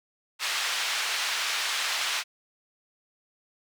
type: band-pass noise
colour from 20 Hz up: white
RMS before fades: -29 dBFS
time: 0.39-2.24 s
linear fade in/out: 50 ms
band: 1100 to 4100 Hz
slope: 12 dB/octave
effects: none